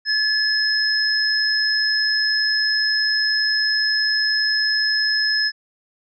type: tone pair together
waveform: sine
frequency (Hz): 1717 / 5145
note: A6 / E8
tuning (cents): -43 / -43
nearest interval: octave + perfect fifth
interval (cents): 1900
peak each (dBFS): -20 / -19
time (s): 0.05-5.52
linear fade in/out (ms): 50
effects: none